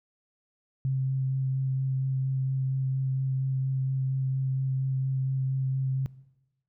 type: tone with vibrato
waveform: sine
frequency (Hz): 132.7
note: C3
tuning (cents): +25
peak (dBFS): -24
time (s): 0.85-6.06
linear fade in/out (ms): 0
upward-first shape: sine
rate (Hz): 4.3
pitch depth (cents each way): 10
effects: noise-tail reverb RT60 1.0 s tail -20 dB re dry